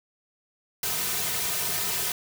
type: noise with comb filter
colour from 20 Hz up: white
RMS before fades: -28 dBFS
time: 0.83-2.12 s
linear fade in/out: 2 ms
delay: 3.6 ms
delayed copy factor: -0.9
effects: none